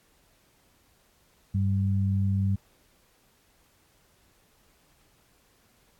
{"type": "tone pair together", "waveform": "sine", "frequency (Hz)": [98, 194.48], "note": ["G2", "G3"], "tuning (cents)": [0, -13], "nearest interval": "octave", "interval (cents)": 1187, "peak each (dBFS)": [-23, -29], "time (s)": [1.54, 2.56], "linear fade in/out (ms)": 10, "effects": ["pink hiss -64 dBFS RMS until 5.99 s", "AAC 64 kbps"]}